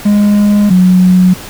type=tone pair in turn; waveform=triangle / sine; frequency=206.2 / 183.17 Hz; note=G#3 / F#3; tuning=-12 / -17 cents; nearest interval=major second; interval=205 cents; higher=first; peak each=-3 dBFS; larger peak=neither; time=0.05-0.7 / 0.7-1.34 s; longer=first; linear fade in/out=10 ms; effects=pink hiss -28 dBFS RMS until 1.49 s